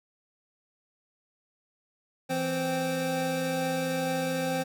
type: tone cluster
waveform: square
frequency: 166.1 / 260.4 / 523 / 779 Hz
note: E3 / C4 / C5 / G5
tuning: +13 / -8 / -1 / -11 cents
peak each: -35 / -34 / -31 / -37 dBFS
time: 2.29-4.64 s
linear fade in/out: 20 ms
effects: none